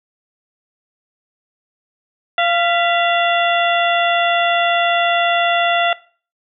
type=harmonic tone with a mistuned harmonic; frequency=690 Hz; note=F5; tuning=21 cents flat; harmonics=1 / 2 / 3 / 4 / 5; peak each=-16 / -19 / -21 / -22 / -23 dBFS; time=2.38-5.93 s; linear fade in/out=2 ms; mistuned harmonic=3; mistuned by=-73 cents; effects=noise-tail reverb RT60 0.4 s tail -19 dB re dry